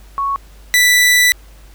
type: tone pair in turn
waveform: sine / sawtooth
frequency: 1108.7 / 1975.5 Hz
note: C#6 / B6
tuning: 0 / 0 cents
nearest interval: minor seventh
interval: 1000 cents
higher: second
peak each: -15 / -5 dBFS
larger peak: second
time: 0.18-0.36 / 0.74-1.32 s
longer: second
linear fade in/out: 0 ms
effects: added 50 Hz sine -38 dBFS peak until 1.74 s + pink hiss -48 dBFS RMS until 1.74 s